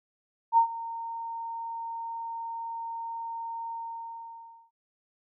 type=tone with ADSR envelope; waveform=sine; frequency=919 Hz; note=A#5; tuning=25 cents flat; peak=-15 dBFS; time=0.52-4.71 s; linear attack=54 ms; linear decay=94 ms; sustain=-18 dB; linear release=1000 ms; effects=none